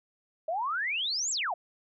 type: exponential two-way sweep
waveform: sine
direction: up then down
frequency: 614 to 7770 to 636 Hz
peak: -28 dBFS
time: 0.48-1.54 s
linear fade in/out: 5 ms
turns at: 1.31 s
effects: none

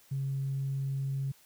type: tone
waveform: sine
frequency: 136.4 Hz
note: C#3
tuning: 28 cents flat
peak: -29 dBFS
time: 0.11-1.32 s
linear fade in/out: 10 ms
effects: tanh soft clip ceiling -25 dBFS + white hiss -61 dBFS RMS until 1.45 s

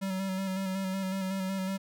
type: tone with vibrato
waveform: square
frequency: 190.8 Hz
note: G3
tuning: 47 cents flat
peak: -31 dBFS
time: 0.01-1.78 s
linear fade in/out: 20 ms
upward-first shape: square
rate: 5.4 Hz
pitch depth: 25 cents each way
effects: none

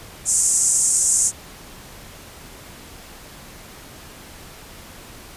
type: band-pass noise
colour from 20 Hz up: pink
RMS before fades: -18 dBFS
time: 0.25-1.32 s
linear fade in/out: 50 ms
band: 6800 to 8900 Hz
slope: 48 dB/octave
effects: pink hiss -41 dBFS RMS until 5.36 s + resampled to 32000 Hz

